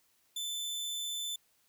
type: tone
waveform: sawtooth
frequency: 3525 Hz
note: A7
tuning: 2 cents sharp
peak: -32 dBFS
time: 0.36-1.36 s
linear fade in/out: 5 ms
effects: white hiss -71 dBFS RMS until 1.68 s